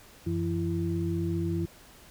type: tone cluster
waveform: sine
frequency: 92.9 / 167.8 / 336 Hz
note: F#2 / E3 / E4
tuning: +7 / +31 / +33 cents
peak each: -31 dBFS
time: 0.26-1.66 s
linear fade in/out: 10 ms
effects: pink hiss -53 dBFS RMS until 2.1 s